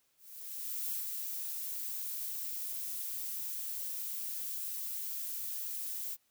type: noise with ADSR envelope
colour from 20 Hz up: violet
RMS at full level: -36 dBFS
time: 0.17-6.17 s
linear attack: 750 ms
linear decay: 120 ms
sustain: -3 dB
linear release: 41 ms
effects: white hiss -74 dBFS RMS until 6.3 s